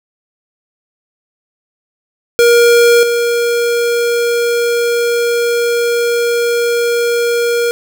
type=tone with level steps; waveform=square; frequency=473 Hz; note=A#4; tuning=25 cents sharp; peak=-6 / -12 dBFS; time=2.39-7.71 s; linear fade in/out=0 ms; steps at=3.03 s; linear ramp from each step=2 ms; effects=none